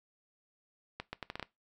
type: accelerating click train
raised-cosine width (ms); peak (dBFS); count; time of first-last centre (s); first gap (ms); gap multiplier
0.3; -22; 7; 1-1.427; 130; 0.75
effects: noise-tail reverb RT60 0.2 s tail -19 dB re dry